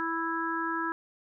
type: harmonic tone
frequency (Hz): 329.6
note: E4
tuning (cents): 0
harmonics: 1 / 3 / 4 / 5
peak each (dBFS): -34 / -34 / -34 / -34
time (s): 0-0.92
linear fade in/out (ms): 0
effects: none